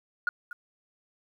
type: tone with echo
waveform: sine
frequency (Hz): 1434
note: F6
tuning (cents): +45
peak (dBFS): -22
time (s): 0.27-0.29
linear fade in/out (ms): 2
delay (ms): 240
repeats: 1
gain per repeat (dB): -14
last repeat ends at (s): 0.53
effects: tanh soft clip ceiling -19 dBFS + 10-bit